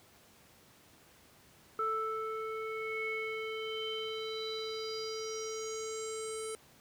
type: tone with low-pass filter sweep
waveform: square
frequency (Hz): 440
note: A4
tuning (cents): 0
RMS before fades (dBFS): -38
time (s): 1.79-6.55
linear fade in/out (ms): 0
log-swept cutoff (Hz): 1300 to 9300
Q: 7.1
effects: pink hiss -61 dBFS RMS until 6.8 s + high-pass 80 Hz 12 dB/octave